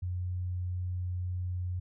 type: tone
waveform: sine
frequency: 90.2 Hz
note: F#2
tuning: 44 cents flat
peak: -31 dBFS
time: 0.02-1.8 s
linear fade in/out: 10 ms
effects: none